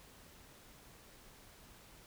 silence, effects pink hiss -59 dBFS RMS until 2.06 s

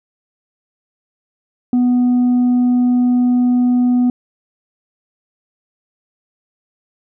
triangle tone with tanh clipping, 246.9 Hz, B3, in tune, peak -11 dBFS, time 1.73-4.1 s, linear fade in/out 2 ms, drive 7 dB, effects none

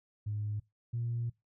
sine tone pair in turn, 105 / 117.86 Hz, G#2 / A#2, +19 / +19 cents, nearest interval major second, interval 200 cents, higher second, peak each -32 / -31 dBFS, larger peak second, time 0.26-0.6 / 0.93-1.3 s, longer second, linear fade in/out 10 ms, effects noise-tail reverb RT60 0.2 s tail -21 dB re dry + tanh soft clip ceiling -27 dBFS

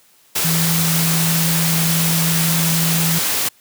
sine tone in noise, 164.81 Hz, E3, in tune, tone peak -17 dBFS, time 0.44-3.19 s, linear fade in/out 10 ms, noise white, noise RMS -19 dBFS, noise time 0.35-3.49 s, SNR -1 dB, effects white hiss -53 dBFS RMS until 3.6 s + high-pass 80 Hz 12 dB/octave

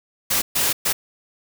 white noise bursts at uneven times, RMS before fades -20 dBFS, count 3, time 0.3-0.42 / 0.55-0.73 / 0.85-0.93 s, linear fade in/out 10 ms, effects none

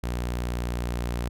sawtooth tone with pitch glide, 60.1 to 59.72 Hz, B1 to A#1, -46 to +43 cents, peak -23 dBFS, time 0.03-1.29 s, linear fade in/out 10 ms, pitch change -11 cents, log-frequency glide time 0.47-0.57 s, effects none

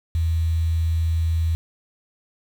sine tone with quantisation, 81.9 Hz, E2, 11 cents flat, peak -18 dBFS, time 0.15-1.55 s, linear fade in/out 0 ms, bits 7, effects none

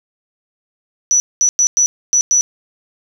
sine tone bursts at uneven times, 5920 Hz, F#8, in tune, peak -9 dBFS, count 6, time 1.11-1.2 / 1.41-1.49 / 1.59-1.67 / 1.77-1.86 / 2.13-2.21 / 2.31-2.41 s, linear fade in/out 0 ms, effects 7-bit

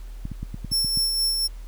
clicks, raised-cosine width 5 ms, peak -19 dBFS, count 8, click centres 0.254 / 0.317 / 0.43 / 0.544 / 0.647 / 0.718 / 0.847 / 0.974 s
sawtooth tone with tremolo, 5400 Hz, E8, 41 cents sharp, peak -17 dBFS, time 0.71-1.48 s, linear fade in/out 20 ms, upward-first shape sine, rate 4.2 Hz, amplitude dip 35%
effects added 40 Hz sine -34 dBFS peak until 1.67 s + pink hiss -54 dBFS RMS until 1.67 s

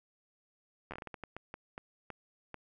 slowing click train, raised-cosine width 0.5 ms, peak -27 dBFS, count 14, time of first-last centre 0.91-2.543 s, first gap 11 ms, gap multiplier 1.36, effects none

